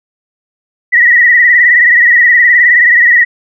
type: tone with vibrato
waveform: sine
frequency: 1926 Hz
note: B6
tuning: 44 cents flat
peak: -3 dBFS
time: 0.92-3.25 s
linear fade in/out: 20 ms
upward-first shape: sine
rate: 19 Hz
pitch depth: 64 cents each way
effects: none